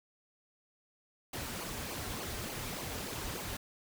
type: noise with flanger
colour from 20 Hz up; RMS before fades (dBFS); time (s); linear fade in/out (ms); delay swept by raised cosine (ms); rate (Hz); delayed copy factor
pink; -40; 1.33-3.57; 5; 0.54 to 6.24; 3.4; -0.75
effects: none